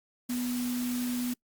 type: tone in noise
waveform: sine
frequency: 245.9 Hz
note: B3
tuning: 7 cents flat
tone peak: -29 dBFS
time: 0.29-1.34 s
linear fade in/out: 10 ms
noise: white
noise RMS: -40 dBFS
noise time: 0.29-1.34 s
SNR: +8 dB
effects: noise-tail reverb RT60 0.1 s tail -25 dB re dry + Opus 48 kbps